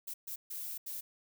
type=noise bursts at uneven times; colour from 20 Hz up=violet; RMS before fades=-41 dBFS; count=4; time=0.07-0.14 / 0.27-0.36 / 0.5-0.78 / 0.86-1.01 s; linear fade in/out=10 ms; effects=none